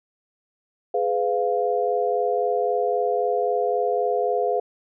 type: chord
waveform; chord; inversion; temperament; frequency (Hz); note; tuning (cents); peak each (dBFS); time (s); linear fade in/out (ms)
sine; F diminished; first; just; 419.1 / 502.9 / 698.5; Ab4 / Cb5 / F5; +16 / +31 / 0; -24; 0.94-4.6; 5
effects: none